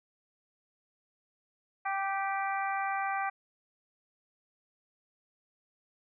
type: harmonic tone with a mistuned harmonic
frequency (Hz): 392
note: G4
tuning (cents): 0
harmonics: 2 / 3 / 4 / 5 / 6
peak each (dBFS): -32 / -36 / -38 / -40 / -42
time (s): 1.85-3.3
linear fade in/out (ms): 10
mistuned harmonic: 4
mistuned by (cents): -19
effects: none